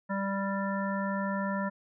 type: harmonic tone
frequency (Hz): 196.5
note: G3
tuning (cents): +4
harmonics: 1 / 3 / 5 / 7 / 9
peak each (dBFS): -31 / -36 / -36 / -40 / -39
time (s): 0.09-1.7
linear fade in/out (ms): 20
effects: none